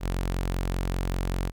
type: tone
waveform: sawtooth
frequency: 45.09 Hz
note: F#1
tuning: 44 cents flat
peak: -22 dBFS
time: 0-1.52 s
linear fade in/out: 50 ms
effects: none